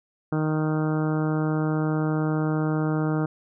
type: harmonic tone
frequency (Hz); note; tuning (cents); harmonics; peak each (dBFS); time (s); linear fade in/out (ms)
155.2; D#3; -4; 1 / 2 / 3 / 4 / 5 / 6 / 7 / 8 / 9 / 10; -24 / -26 / -32 / -36 / -37 / -41 / -42 / -39 / -39 / -46; 0.32-3.26; 5
effects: none